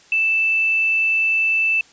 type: tone with quantisation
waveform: sine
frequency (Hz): 2645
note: E7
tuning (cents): +5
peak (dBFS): -15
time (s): 0.12-1.81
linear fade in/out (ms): 2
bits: 7
effects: white hiss -50 dBFS RMS until 1.92 s + resampled to 16000 Hz